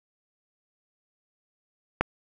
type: click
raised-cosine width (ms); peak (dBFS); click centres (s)
0.5; -6; 2.01
effects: none